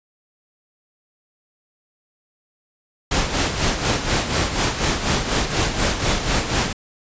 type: noise with tremolo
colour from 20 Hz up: pink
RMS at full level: -18 dBFS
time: 3.11-6.73 s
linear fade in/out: 5 ms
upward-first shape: sine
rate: 4.1 Hz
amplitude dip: 60%
effects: resampled to 16000 Hz